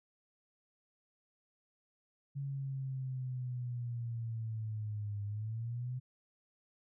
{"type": "linear two-way sweep", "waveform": "sine", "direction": "down then up", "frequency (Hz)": [140, 101.6, 128.3], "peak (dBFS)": -36, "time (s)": [2.35, 6], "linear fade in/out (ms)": 20, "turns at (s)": 5.24, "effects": []}